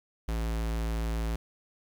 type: tone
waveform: square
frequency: 55.8 Hz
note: A1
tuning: 25 cents sharp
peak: -29 dBFS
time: 0.28-1.36 s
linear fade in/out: 5 ms
effects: 10-bit